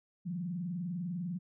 sine tone with vibrato, 174.61 Hz, F3, in tune, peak -34 dBFS, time 0.25-1.39 s, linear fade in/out 20 ms, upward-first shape triangle, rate 20 Hz, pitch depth 220 cents each way, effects none

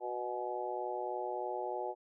harmonic tone with a mistuned harmonic, 123.2 Hz, B2, 4 cents flat, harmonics 3 / 4 / 5 / 6 / 7, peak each -41 / -42 / -42 / -43 / -40 dBFS, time 0-1.95 s, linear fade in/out 50 ms, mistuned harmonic 7, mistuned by -26 cents, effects none

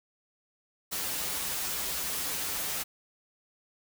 white noise with comb filter, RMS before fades -33 dBFS, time 0.91-2.84 s, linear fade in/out 20 ms, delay 8.6 ms, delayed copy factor -0.8, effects none

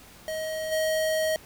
square tone with level steps, 631 Hz, D#5, 24 cents sharp, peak -30 / -24 dBFS, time 0.28-1.36 s, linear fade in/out 0 ms, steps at 0.71 s, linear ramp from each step 20 ms, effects pink hiss -50 dBFS RMS until 1.45 s

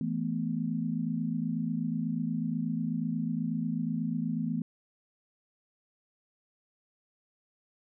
sine chord, E suspended fourth, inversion none, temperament equal with one note detuned, 164.81 / 218.7 / 246.9 Hz, E3 / A3 / B3, 0 / -10 / 0 cents, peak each -33 dBFS, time 0.01-4.62 s, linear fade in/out 2 ms, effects none

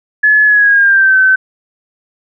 sine tone with pitch glide, 1709 to 1531.4 Hz, G#6 to G6, +49 to -41 cents, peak -5 dBFS, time 0.23-1.36 s, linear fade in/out 10 ms, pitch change -190 cents, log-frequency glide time 0.45-1.17 s, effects none

